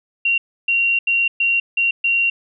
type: tone bursts at uneven times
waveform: sine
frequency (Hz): 2754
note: F7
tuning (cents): -25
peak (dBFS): -14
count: 6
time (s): 0.25-0.38 / 0.68-0.99 / 1.07-1.28 / 1.4-1.6 / 1.77-1.91 / 2.04-2.3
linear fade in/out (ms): 5
effects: none